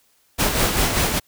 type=noise with tremolo; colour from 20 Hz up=pink; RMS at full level=-18 dBFS; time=0.38-1.2 s; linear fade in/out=20 ms; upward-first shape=sine; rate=5.1 Hz; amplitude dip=45%; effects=white hiss -61 dBFS RMS until 1.27 s